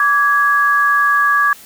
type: tone pair together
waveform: sine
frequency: 1156.8 / 1661.2 Hz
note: D6 / G#6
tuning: -27 / 0 cents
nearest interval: tritone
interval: 627 cents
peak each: -13 dBFS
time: 0-1.53 s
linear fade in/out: 2 ms
effects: white hiss -40 dBFS RMS until 1.65 s